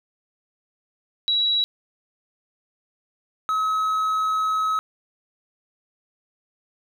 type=tone pair in turn; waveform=sine / triangle; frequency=3895 / 1281.5 Hz; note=B7 / E6; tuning=-25 / -49 cents; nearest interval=octave + perfect fifth; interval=1924 cents; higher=first; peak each=-18 dBFS; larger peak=neither; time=1.28-1.64 / 3.49-4.79 s; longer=second; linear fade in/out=0 ms; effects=none